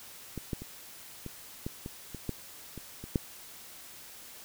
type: clicks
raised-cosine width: 3 ms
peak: -23 / -19 / -28 / -26 / -21 / -25 / -27 / -19 / -28 / -28 / -13 dBFS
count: 11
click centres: 0.377 / 0.532 / 0.62 / 1.263 / 1.665 / 1.861 / 2.147 / 2.293 / 2.777 / 3.04 / 3.158 s
effects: white hiss -49 dBFS RMS until 4.44 s

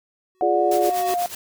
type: tone with exponential growth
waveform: square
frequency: 372.5 Hz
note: F#4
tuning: 12 cents sharp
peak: -24 dBFS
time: 0.35-1.14 s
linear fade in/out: 0 ms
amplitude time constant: 170 ms
type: tone with pitch glide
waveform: sine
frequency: 730 to 705.9 Hz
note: F#5 to F5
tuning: -24 to +18 cents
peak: -20 dBFS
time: 0.41-1.26 s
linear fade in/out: 0 ms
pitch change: -58 cents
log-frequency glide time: 0.73-1.06 s
type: chord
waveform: sine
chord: D diminished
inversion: first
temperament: equal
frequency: 349.2 / 415.3 / 587.3 Hz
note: F4 / Ab4 / D5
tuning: 0 / 0 / 0 cents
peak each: -22 / -23 / -22 dBFS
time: 0.42-0.9 s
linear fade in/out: 5 ms
type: noise with tremolo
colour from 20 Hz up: white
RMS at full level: -30 dBFS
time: 0.71-1.35 s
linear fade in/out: 5 ms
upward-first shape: triangle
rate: 8.2 Hz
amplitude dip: 85%
effects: none

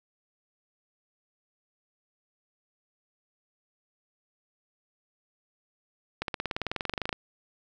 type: accelerating click train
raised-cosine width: 0.3 ms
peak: -14 dBFS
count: 20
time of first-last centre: 6.22-7.128 s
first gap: 62 ms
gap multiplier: 0.97
effects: none

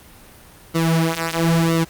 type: tone with flanger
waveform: sawtooth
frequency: 164.81 Hz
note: E3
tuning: in tune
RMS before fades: -18 dBFS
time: 0.74-1.85 s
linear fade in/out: 20 ms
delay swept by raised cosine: 1.2 to 6.4 ms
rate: 1 Hz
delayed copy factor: -0.85
effects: pink hiss -45 dBFS RMS until 1.89 s + Opus 32 kbps

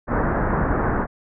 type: low-pass noise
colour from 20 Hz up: pink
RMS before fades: -21 dBFS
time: 0.07-1.07 s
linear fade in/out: 50 ms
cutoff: 1700 Hz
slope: 48 dB/octave
effects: none

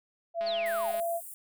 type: tone with pitch glide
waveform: sine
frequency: 673 to 678.1 Hz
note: E5 to E5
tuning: +36 to +49 cents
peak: -28 dBFS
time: 0.34-1.21 s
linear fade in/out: 50 ms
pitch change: +13 cents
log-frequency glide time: 0.78-1.05 s
type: click train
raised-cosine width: 0.3 ms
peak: -29 dBFS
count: 124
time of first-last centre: 0.41-0.999 s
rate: 209 Hz
type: exponential sweep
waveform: sine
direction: down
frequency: 4699 to 587.3 Hz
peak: -34 dBFS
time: 0.46-0.96 s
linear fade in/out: 10 ms
type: high-pass noise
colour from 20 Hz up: pink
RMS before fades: -44 dBFS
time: 0.66-1.34 s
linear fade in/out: 0 ms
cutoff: 8500 Hz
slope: 48 dB/octave
effects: none

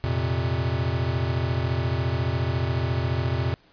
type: chord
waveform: square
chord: F suspended fourth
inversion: none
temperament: equal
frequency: 87.31 / 116.54 / 130.81 Hz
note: F2 / Bb2 / C3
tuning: 0 / 0 / 0 cents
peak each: -28 dBFS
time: 0.04-3.54 s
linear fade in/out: 0 ms
effects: pink hiss -58 dBFS RMS until 3.72 s + resampled to 11025 Hz

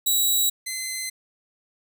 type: tone pair in turn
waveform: 10% pulse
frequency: 3881 / 2056 Hz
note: B7 / C7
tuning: -31 / -31 cents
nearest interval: major seventh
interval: 1100 cents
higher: first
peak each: -11 / -19 dBFS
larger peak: first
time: 0.06-0.5 / 0.66-1.1 s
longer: neither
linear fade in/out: 10 ms
effects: none

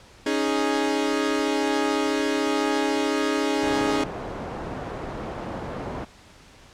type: chord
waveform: sawtooth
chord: C# suspended second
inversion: none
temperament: equal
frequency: 277.2 / 311.1 / 415.3 Hz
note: C#4 / D#4 / G#4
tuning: 0 / 0 / 0 cents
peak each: -22 dBFS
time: 0.26-4.04 s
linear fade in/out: 5 ms
type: low-pass noise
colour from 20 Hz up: white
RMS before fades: -33 dBFS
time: 3.62-6.05 s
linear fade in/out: 10 ms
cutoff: 710 Hz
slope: 12 dB/octave
effects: pink hiss -50 dBFS RMS until 6.73 s + low-pass 7000 Hz 12 dB/octave

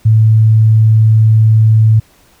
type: tone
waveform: sine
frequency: 110 Hz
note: A2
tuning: in tune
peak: -4 dBFS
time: 0.05-2 s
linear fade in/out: 10 ms
effects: pink hiss -48 dBFS RMS until 2.4 s

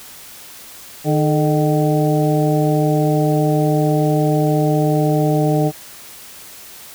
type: harmonic tone with a mistuned harmonic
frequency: 152.6 Hz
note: D#3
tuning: 33 cents flat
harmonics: 1 / 2 / 3 / 4 / 5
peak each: -16 / -19 / -21 / -22 / -23 dBFS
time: 1.04-5.72 s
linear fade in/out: 50 ms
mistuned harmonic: 3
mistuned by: -81 cents
effects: white hiss -38 dBFS RMS until 6.94 s

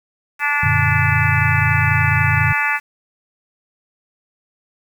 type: harmonic tone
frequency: 290.6 Hz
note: D4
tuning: 18 cents flat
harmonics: 3 / 4 / 5 / 6 / 7 / 8 / 9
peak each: -24 / -26 / -23 / -21 / -22 / -26 / -24 dBFS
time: 0.39-2.8 s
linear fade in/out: 50 ms
type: chord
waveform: sine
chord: Gb augmented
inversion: none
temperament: equal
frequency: 92.5 / 116.54 / 146.83 Hz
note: Gb2 / Bb2 / D3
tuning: 0 / 0 / 0 cents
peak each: -20 dBFS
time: 0.63-2.53 s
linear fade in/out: 5 ms
effects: 7-bit

